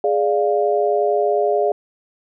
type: chord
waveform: sine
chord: D diminished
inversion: second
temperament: equal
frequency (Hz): 415.3 / 587.3 / 698.5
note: Ab4 / D5 / F5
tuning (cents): 0 / 0 / 0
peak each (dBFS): -18 / -20 / -20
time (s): 0.04-1.72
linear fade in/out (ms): 2
effects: none